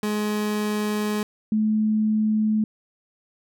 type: tone pair in turn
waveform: 30% pulse / sine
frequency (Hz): 210.4 / 215.6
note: G#3 / A3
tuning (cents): +23 / -35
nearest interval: unison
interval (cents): 42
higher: second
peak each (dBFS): -20 / -18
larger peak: second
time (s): 0.03-1.23 / 1.52-2.64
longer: first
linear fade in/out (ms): 2
effects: none